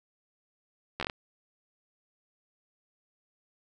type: slowing click train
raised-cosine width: 0.3 ms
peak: -16 dBFS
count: 6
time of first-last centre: 1-1.098 s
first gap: 12 ms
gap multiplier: 1.25
effects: none